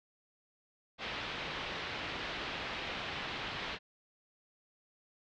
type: low-pass noise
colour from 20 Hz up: white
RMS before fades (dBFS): -40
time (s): 0.98-3.79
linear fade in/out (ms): 50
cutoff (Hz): 3600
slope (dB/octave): 24
effects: low-pass 6000 Hz 12 dB/octave